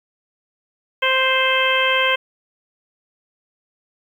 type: harmonic tone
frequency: 523.3 Hz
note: C5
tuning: in tune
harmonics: 1 / 2 / 3 / 4 / 5 / 6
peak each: -22 / -22 / -22 / -22 / -22 / -22 dBFS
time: 1.02-2.16 s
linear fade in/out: 10 ms
effects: 8-bit